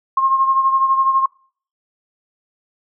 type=beating tone pair; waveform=sine; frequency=1069 / 1081 Hz; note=C6 / C#6; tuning=+37 / -44 cents; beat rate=12 Hz; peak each=-13 / -21 dBFS; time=0.17-1.26 s; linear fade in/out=5 ms; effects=noise-tail reverb RT60 0.5 s tail -25 dB re dry